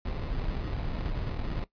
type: noise with sample-and-hold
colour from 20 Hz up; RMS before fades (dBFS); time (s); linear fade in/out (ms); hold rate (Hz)
brown; -32; 0.05-1.64; 2; 1575
effects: noise-tail reverb RT60 0.1 s tail -17 dB re dry + resampled to 11025 Hz